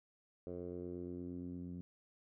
10% pulse tone with low-pass filter sweep, 88.6 Hz, F2, 25 cents sharp, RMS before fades -45 dBFS, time 0.47-1.81 s, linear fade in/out 0 ms, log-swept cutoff 500 to 210 Hz, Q 2.7, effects none

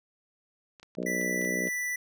clicks, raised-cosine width 0.2 ms, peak -32 dBFS, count 8, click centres 0.798 / 0.83 / 0.951 / 1.029 / 1.214 / 1.416 / 1.45 / 1.674 s
harmonic tone, 61.4 Hz, B1, 9 cents flat, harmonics 3 / 4 / 5 / 6 / 7 / 8 / 9 / 10, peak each -36 / -37 / -38 / -39 / -39 / -40 / -41 / -41 dBFS, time 0.97-1.69 s, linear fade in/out 10 ms
square tone, 1975.5 Hz, B6, in tune, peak -30 dBFS, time 1.06-1.96 s, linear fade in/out 5 ms
effects none

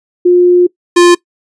sine / square tone pair in turn, 355.8 / 349.7 Hz, F4 / F4, +32 / +2 cents, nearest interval unison, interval 30 cents, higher first, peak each -3 dBFS, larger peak neither, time 0.25-0.67 / 0.96-1.15 s, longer first, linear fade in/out 10 ms, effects noise-tail reverb RT60 0.1 s tail -21 dB re dry + resampled to 22050 Hz

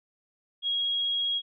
sine tone, 3295 Hz, G#7, 14 cents flat, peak -25 dBFS, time 0.62-1.42 s, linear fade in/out 50 ms, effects none

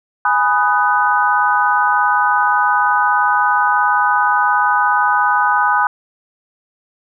sine chord, G# minor seventh, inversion none, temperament equal with one note detuned, 830.6 / 987.8 / 1244.5 / 1498.9 Hz, G#5 / B5 / D#6 / F#6, 0 / 0 / 0 / +22 cents, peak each -17 dBFS, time 0.25-5.87 s, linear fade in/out 2 ms, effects none

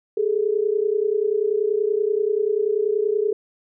sine tone pair together, 406.6 / 437 Hz, G#4 / A4, -37 / -12 cents, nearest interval minor second, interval 125 cents, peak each -21 dBFS, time 0.17-3.33 s, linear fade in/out 5 ms, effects none

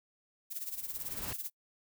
violet noise with tremolo, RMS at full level -37 dBFS, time 0.5-1.5 s, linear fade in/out 20 ms, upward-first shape sine, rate 18 Hz, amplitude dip 75%
pink noise with exponential growth, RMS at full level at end -39 dBFS, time 0.54-1.33 s, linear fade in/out 1 ms, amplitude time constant 170 ms
effects noise-tail reverb RT60 0.1 s tail -25 dB re dry

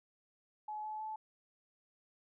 sine tone with pitch steps, 851 / 859.4 / 867.9 Hz, G#5 / A5 / A5, +42 / -41 / -24 cents, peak -39 dBFS, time 0.68-1.16 s, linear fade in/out 5 ms, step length 160 ms, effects none

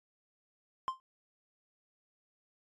triangle tone with exponential decay, 1046.5 Hz, C6, in tune, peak -25 dBFS, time 0.88-1 s, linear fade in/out 0 ms, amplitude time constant 25 ms, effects MP3 48 kbps

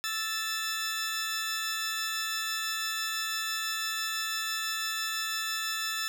15% pulse tone pair together, 1318.5 / 1760 Hz, E6 / A6, 0 / 0 cents, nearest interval perfect fourth, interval 500 cents, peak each -28 / -26 dBFS, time 0.04-6.08 s, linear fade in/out 0 ms, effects none

